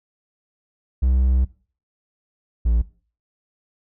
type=tone pair in turn; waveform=triangle; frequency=64 / 57.43 Hz; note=C2 / A#1; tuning=-38 / -25 cents; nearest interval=major second; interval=187 cents; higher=first; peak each=-13 dBFS; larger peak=neither; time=1.02-1.45 / 2.65-2.82 s; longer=first; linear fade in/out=10 ms; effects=noise-tail reverb RT60 0.4 s tail -19 dB re dry